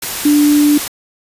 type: tone in noise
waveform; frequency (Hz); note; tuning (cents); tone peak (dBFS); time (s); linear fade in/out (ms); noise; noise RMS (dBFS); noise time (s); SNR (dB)
sine; 294; D4; +2; -7; 0.25-0.78; 5; white; -21; 0.02-0.88; +11
effects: resampled to 32000 Hz